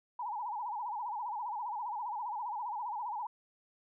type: tone with vibrato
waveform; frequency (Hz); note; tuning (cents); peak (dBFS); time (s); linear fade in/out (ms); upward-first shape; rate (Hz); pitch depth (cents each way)
sine; 903; A5; +45; -35; 0.19-3.27; 5; sine; 15; 170
effects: none